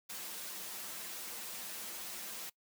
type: noise with comb filter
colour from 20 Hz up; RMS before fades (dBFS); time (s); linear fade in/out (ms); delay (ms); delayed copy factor
white; -44; 0.09-2.5; 10; 7.2; -0.65
effects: noise-tail reverb RT60 0.1 s tail -22 dB re dry + high-pass 150 Hz 12 dB/octave